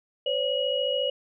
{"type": "tone cluster", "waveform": "sine", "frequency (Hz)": [513, 567, 2903], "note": ["C5", "C#5", "F#7"], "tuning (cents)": [-34, 39, -34], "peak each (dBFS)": -28, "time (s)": [0.26, 1.1], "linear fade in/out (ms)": 5, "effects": []}